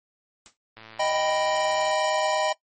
white noise with exponential decay, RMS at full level -43 dBFS, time 0.46-0.57 s, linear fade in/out 0 ms, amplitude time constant 23 ms
click train, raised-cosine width 0.3 ms, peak -28 dBFS, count 128, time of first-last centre 0.77-1.914 s, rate 111 Hz
square chord, Eb augmented, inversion none, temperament equal, 622.3 / 784 / 987.8 Hz, Eb5 / G5 / B5, 0 / 0 / 0 cents, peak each -25 / -28 / -29 dBFS, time 0.99-2.53 s, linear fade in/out 10 ms
effects noise-tail reverb RT60 0.1 s tail -19 dB re dry + MP3 32 kbps

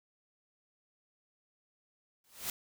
white noise with exponential growth, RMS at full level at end -33 dBFS, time 2.24-2.5 s, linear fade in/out 2 ms, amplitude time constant 55 ms, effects none

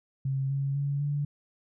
sine tone with pitch steps, 135 / 138.16 / 141.38 / 144.69 Hz, C#3 / C#3 / C#3 / D3, -45 / -5 / +34 / -25 cents, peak -26 dBFS, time 0.25-1.25 s, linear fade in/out 5 ms, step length 250 ms, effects none

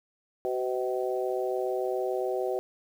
harmonic tone with a mistuned harmonic, 127 Hz, B2, 49 cents sharp, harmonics 3 / 4 / 5 / 6, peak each -30 / -32 / -34 / -36 dBFS, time 0.45-2.59 s, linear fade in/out 0 ms, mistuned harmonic 3, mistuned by -16 cents, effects 9-bit

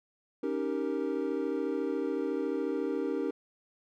triangle chord, Eb dominant seventh, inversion third, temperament equal, 277.2 / 311.1 / 392 / 466.2 Hz, Db4 / Eb4 / G4 / Bb4, 0 / 0 / 0 / 0 cents, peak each -33 dBFS, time 0.43-3.31 s, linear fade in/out 5 ms, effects none

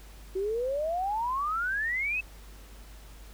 sine exponential sweep, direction up, 370 to 2637 Hz, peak -27 dBFS, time 0.35-2.21 s, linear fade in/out 10 ms, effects added 50 Hz sine -46 dBFS peak until 3.33 s + pink hiss -54 dBFS RMS until 3.33 s

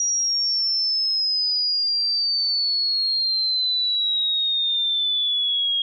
sine exponential sweep, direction down, 5750 to 3260 Hz, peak -19 dBFS, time 0-5.82 s, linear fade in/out 2 ms, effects none

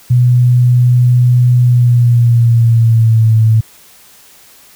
sine tone with pitch glide, 123.3 to 111.12 Hz, B2 to A2, -2 to +18 cents, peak -5 dBFS, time 0.1-3.61 s, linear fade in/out 10 ms, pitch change -180 cents, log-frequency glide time 1.61-3.34 s, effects white hiss -42 dBFS RMS until 4.75 s

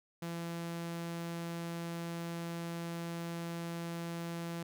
sawtooth tone, 169 Hz, E3, 43 cents sharp, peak -34 dBFS, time 0.22-4.63 s, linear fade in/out 5 ms, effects none

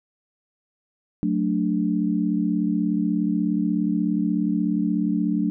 sine chord, D major, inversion first, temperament just, 183.54 / 220.2 / 293.7 Hz, F#3 / A3 / D4, -14 / +2 / 0 cents, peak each -24 dBFS, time 1.23-5.5 s, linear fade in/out 0 ms, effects none

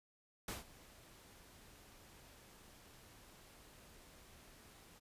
pink noise with ADSR envelope, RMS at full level -42 dBFS, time 0.48-5 s, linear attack 3 ms, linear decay 150 ms, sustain -19 dB, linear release 25 ms, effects resampled to 32000 Hz

